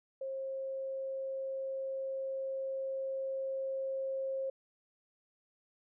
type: tone with level ramp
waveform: sine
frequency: 535 Hz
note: C5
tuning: 38 cents sharp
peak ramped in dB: -36 to -33 dBFS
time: 0.21-4.5 s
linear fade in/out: 5 ms
effects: none